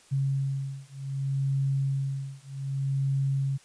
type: beating tone pair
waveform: sine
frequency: 136.3 / 136.95 Hz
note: C#3 / C#3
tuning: -29 / -21 cents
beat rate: 0.65 Hz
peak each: -29 dBFS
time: 0.11-3.58 s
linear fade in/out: 20 ms
effects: white hiss -57 dBFS RMS until 3.64 s + resampled to 22050 Hz